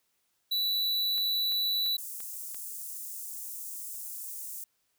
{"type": "tone", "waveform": "square", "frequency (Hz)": 3951, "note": "B7", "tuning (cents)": 0, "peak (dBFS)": -27, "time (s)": [0.51, 1.97], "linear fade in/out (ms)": 10}
{"type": "click train", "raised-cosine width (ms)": 0.2, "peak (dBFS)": -30, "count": 5, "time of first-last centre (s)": [1.18, 2.545], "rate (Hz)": 2.93}
{"type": "high-pass noise", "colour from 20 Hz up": "white", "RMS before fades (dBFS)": -40, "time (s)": [1.98, 4.64], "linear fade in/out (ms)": 2, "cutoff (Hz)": 7200, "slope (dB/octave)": 24}
{"effects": ["white hiss -75 dBFS RMS until 4.98 s"]}